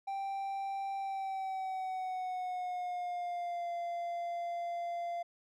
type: tone with pitch glide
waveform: triangle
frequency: 784 to 690.4 Hz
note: G5 to F5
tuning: 0 to -20 cents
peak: -33 dBFS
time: 0.07-5.23 s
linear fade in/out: 10 ms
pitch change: -220 cents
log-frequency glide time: 0.97-3.71 s
effects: none